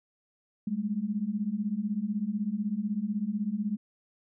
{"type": "beating tone pair", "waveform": "sine", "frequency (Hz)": [198.3, 214.3], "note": ["G3", "A3"], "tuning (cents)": [20, -45], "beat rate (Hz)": 16, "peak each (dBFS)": [-32, -30], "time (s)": [0.67, 3.77], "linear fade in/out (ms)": 5, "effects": []}